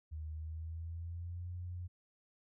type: tone with pitch glide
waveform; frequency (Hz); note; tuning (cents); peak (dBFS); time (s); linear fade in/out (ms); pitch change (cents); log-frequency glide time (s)
sine; 77.78 to 88.83; D#2 to F2; 0 to +30; -40; 0.11-1.88; 20; +230; 0.31-1.5
effects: none